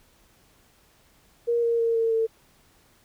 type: tone with pitch steps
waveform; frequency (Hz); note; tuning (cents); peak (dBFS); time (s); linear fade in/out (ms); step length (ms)
sine; 471.3 / 465.6 / 460 / 454.5 / 449; A#4 / A#4 / A#4 / A#4 / A4; +19 / -2 / -23 / -44 / +35; -20; 1.47-2.27; 20; 160
effects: pink hiss -60 dBFS RMS until 3.04 s